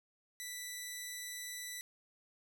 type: tone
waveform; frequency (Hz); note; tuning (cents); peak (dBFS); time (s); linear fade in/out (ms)
10% pulse; 1975.5; B6; 0; -33; 0.4-1.81; 0
effects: none